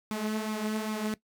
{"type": "tone with flanger", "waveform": "sawtooth", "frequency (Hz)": 215.6, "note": "A3", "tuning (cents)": -35, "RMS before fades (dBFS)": -32, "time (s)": [0.11, 1.14], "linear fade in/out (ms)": 0, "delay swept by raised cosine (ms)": [0.83, 5.33], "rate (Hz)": 2.5, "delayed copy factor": 0.55, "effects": ["noise-tail reverb RT60 0.1 s tail -18 dB re dry"]}